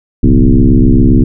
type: tone with frequency modulation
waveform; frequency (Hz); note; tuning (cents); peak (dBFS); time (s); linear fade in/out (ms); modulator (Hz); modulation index
sine; 110; A2; 0; -3; 0.23-1.24; 5; 67.5; 3.1
effects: none